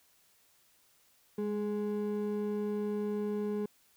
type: ring-modulated tone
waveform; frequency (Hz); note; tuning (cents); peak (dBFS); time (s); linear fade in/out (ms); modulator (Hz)
triangle; 312.4; D#4; +7; -26; 1.38-3.66; 5; 106
effects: white hiss -67 dBFS RMS until 3.96 s